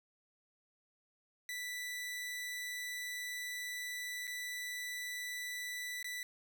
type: tone with dropouts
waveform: sawtooth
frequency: 1975.5 Hz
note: B6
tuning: in tune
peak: -36 dBFS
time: 1.49-6.23 s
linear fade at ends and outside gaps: 1 ms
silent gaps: 4.27-4.276 / 6.028-6.044 s
effects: none